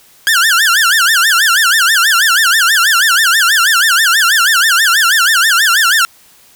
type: tone with vibrato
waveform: sawtooth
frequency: 1568 Hz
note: G6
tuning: in tune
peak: -4 dBFS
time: 0.27-6.05 s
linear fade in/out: 0 ms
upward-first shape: sine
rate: 6.2 Hz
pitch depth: 260 cents each way
effects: white hiss -45 dBFS RMS until 6.55 s